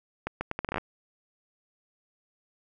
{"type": "accelerating click train", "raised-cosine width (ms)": 0.5, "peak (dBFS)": -15, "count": 11, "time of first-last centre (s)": [0.27, 0.782], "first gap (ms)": 140, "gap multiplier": 0.74, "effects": []}